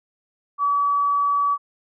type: tone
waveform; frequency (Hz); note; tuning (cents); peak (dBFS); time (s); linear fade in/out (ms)
sine; 1143; D6; -47; -17; 0.58-1.58; 50
effects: none